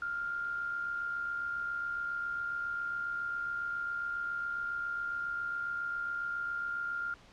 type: tone with amplitude modulation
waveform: sine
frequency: 1400 Hz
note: F6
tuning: 4 cents sharp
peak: -31 dBFS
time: 0.02-7.14 s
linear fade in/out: 2 ms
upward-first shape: sine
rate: 67.3 Hz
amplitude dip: 45%
effects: pink hiss -58 dBFS RMS until 7.32 s + low-pass 5000 Hz 12 dB/octave